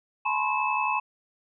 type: tone cluster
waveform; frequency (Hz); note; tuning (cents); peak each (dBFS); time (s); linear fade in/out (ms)
sine; 854 / 1000 / 1071 / 2608; G#5 / B5 / C6 / E7; +48 / +21 / +40 / -19; -29; 0.25-1; 10
effects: none